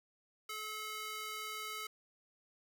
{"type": "tone with high-pass filter", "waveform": "square", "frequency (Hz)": 430.7, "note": "A4", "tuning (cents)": -37, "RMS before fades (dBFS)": -43, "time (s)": [0.49, 1.87], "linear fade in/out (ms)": 5, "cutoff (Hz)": 1400, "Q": 0.95, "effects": []}